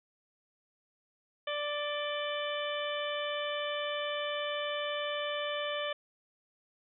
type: harmonic tone with a mistuned harmonic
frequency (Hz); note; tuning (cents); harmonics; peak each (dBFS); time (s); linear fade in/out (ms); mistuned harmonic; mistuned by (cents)
587.3; D5; 0; 1 / 2 / 3 / 4 / 5 / 6; -35 / -40 / -41 / -43 / -40 / -43; 1.47-5.93; 5; 5; +41
effects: none